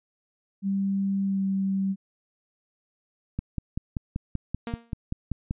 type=tone with pitch glide; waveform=sine; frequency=196 to 193.64 Hz; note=G3 to G3; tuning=0 to -21 cents; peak=-23 dBFS; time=0.62-1.96 s; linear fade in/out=50 ms; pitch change=-21 cents; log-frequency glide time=1.24-1.42 s
type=click train; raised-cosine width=5 ms; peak=-16 dBFS; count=12; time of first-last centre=3.39-5.509 s; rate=5.19 Hz
type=tone with exponential decay; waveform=sawtooth; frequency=233.1 Hz; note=A#3; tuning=in tune; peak=-26 dBFS; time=4.67-4.93 s; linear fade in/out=0 ms; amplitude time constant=56 ms
effects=resampled to 8000 Hz